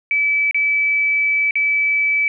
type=tone with dropouts; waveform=sine; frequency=2302 Hz; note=D7; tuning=35 cents flat; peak=-14 dBFS; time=0.11-2.28 s; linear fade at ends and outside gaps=1 ms; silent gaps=0.511-0.545 / 1.509-1.555 s; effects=none